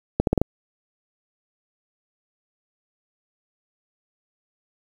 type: accelerating click train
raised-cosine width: 2 ms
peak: -4 dBFS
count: 5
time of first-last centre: 0.2-0.416 s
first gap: 72 ms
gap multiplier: 0.81
effects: 7-bit